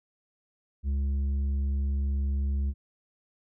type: tone with tanh clipping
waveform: sine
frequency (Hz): 69.3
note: C#2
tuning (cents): 0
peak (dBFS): -26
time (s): 0.83-2.74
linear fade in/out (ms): 50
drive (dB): 6
effects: none